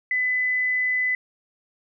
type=tone; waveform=sine; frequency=2006 Hz; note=B6; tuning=26 cents sharp; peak=-20 dBFS; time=0.11-1.15 s; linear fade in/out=2 ms; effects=none